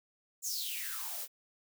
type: noise with high-pass filter sweep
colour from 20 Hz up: blue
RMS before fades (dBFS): -38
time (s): 0.42-1.28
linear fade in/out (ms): 50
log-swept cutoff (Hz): 7300 to 440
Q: 7.1
effects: none